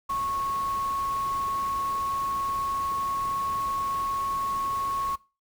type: tone in noise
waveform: sine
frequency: 1100 Hz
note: C#6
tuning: 14 cents flat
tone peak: -26 dBFS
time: 0.09-5.16 s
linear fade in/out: 10 ms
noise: pink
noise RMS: -42 dBFS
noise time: 0.09-5.16 s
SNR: +13 dB
effects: noise-tail reverb RT60 0.3 s tail -21 dB re dry